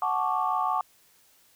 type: chord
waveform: sine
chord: D major seventh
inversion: first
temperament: equal with one note detuned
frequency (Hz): 740 / 873.9 / 1108.7 / 1174.7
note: F#5 / A5 / C#6 / D6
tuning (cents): 0 / -12 / 0 / 0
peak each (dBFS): -29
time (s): 0.02-0.81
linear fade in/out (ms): 2
effects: tanh soft clip ceiling -13 dBFS + white hiss -61 dBFS RMS until 1.55 s